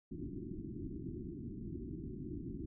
white low-pass noise, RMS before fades -44 dBFS, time 0.11-2.66 s, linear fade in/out 10 ms, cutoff 370 Hz, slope 96 dB/octave, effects none

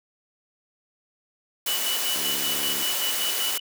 white noise, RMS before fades -27 dBFS, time 1.66-3.58 s, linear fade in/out 5 ms
sine tone with tremolo, 2960 Hz, F#7, in tune, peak -26 dBFS, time 1.67-3.6 s, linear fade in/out 10 ms, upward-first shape square, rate 5.2 Hz, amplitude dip 60%
click train, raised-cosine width 3 ms, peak -22 dBFS, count 49, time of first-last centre 2.16-2.824 s, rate 72.3 Hz
effects high-pass 300 Hz 12 dB/octave

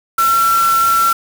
sine tone in noise, 1351 Hz, E6, 42 cents sharp, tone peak -10 dBFS, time 0.18-1.13 s, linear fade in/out 5 ms, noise white, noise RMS -23 dBFS, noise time 0.18-1.13 s, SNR +10 dB, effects none

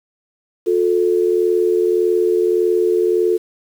sine tone pair together, 358.3 / 440 Hz, F4 / A4, +44 / 0 cents, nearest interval major third, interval 356 cents, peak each -15 / -16 dBFS, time 0.66-3.38 s, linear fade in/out 20 ms, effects 7-bit

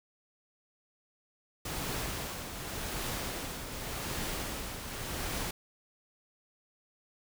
pink noise with tremolo, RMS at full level -35 dBFS, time 1.65-5.51 s, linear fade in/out 5 ms, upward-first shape triangle, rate 0.87 Hz, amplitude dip 55%, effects none

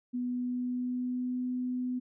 sine tone with pitch glide, 246.9 to 250.8 Hz, B3 to B3, 0 to +27 cents, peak -30 dBFS, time 0.13-2 s, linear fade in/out 20 ms, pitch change +27 cents, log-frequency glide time 0.23-1.45 s, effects none

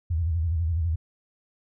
sine tone with vibrato, 82.41 Hz, E2, in tune, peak -22 dBFS, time 0.1-0.96 s, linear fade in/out 10 ms, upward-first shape square, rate 12 Hz, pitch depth 97 cents each way, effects none

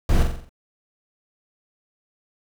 brown noise with echo, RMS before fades -18 dBFS, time 0.09-0.23 s, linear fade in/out 2 ms, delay 44 ms, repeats 6, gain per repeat -5 dB, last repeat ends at 0.494 s, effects none

